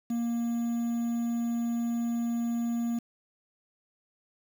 triangle tone with quantisation, 234.5 Hz, A#3, 11 cents sharp, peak -25 dBFS, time 0.1-2.99 s, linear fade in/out 5 ms, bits 8, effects none

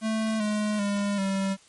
square tone with pitch steps, 220 / 211 / 202.4 / 194.19 Hz, A3 / G#3 / G#3 / G3, 0 / +28 / -44 / -16 cents, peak -25 dBFS, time 0.01-1.57 s, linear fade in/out 50 ms, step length 390 ms, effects white hiss -56 dBFS RMS until 1.68 s + MP3 48 kbps

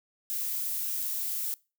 violet noise, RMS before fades -32 dBFS, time 0.3-1.54 s, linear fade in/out 0 ms, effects noise-tail reverb RT60 0.3 s tail -23 dB re dry

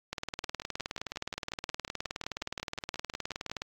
two click trains, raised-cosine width 0.2 ms, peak -23 / -17 dBFS, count 18 / 68, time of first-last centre 0.44-3.498 / 0.13-3.62 s, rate 5.56 / 19.2 Hz, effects AAC 64 kbps

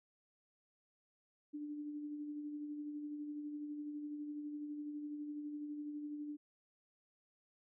sine tone with tremolo, 295.8 Hz, D4, 13 cents sharp, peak -40 dBFS, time 1.53-6.37 s, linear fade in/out 20 ms, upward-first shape sine, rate 12 Hz, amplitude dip 35%, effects none

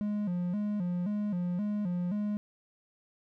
triangle tone with vibrato, 192 Hz, G3, 36 cents flat, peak -27 dBFS, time 0.01-2.37 s, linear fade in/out 0 ms, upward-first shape square, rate 1.9 Hz, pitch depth 140 cents each way, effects none

